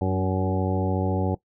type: harmonic tone with a mistuned harmonic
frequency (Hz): 93.9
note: F#2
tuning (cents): +26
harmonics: 1 / 2 / 3 / 4 / 5 / 6 / 8 / 9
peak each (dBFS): -25 / -28 / -30 / -31 / -32 / -33 / -34 / -35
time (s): 0.01-1.35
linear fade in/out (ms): 5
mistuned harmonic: 3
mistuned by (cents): +19
effects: noise-tail reverb RT60 0.1 s tail -19 dB re dry